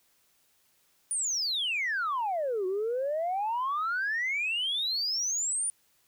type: exponential two-way sweep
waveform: sine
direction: down then up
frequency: 9640 to 362.8 to 9640 Hz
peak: -26 dBFS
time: 1.11-5.7 s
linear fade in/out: 0 ms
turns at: 2.66 s
effects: tanh soft clip ceiling -24 dBFS + white hiss -68 dBFS RMS until 6.07 s